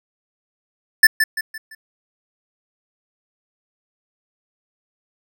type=tone with echo; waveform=square; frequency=1760 Hz; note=A6; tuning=in tune; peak=-6 dBFS; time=1.03-1.07 s; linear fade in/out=5 ms; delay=170 ms; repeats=4; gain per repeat=-8 dB; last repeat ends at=1.75 s; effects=none